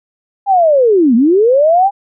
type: linear two-way sweep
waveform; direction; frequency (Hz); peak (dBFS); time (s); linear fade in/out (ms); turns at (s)
sine; down then up; 817 to 219.1 to 817; -6; 0.46-1.91; 50; 1.15
effects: none